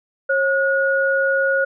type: tone pair together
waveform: sine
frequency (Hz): 543 / 1448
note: C#5 / F#6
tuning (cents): -36 / -38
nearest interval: octave + perfect fourth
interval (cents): 1698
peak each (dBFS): -18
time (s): 0.29-1.65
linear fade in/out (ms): 10
effects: none